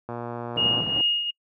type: click train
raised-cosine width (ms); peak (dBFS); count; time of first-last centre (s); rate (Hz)
1; -19; 86; 0.09-0.804; 119
type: band-pass noise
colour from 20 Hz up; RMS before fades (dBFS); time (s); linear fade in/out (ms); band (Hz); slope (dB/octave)
pink; -34; 0.56-1.01; 0; 120 to 780; 12
type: tone with tremolo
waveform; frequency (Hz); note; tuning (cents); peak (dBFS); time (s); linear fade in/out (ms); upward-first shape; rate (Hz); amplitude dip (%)
sine; 2858; F7; +39; -18; 0.57-1.31; 10; triangle; 2.6; 65
effects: noise-tail reverb RT60 0.1 s tail -26 dB re dry + high-pass 60 Hz 12 dB/octave